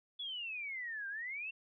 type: exponential two-way sweep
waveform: sine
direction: down then up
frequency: 3449 to 1568 to 2738 Hz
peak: -39 dBFS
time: 0.19-1.51 s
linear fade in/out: 10 ms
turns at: 1.08 s
effects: none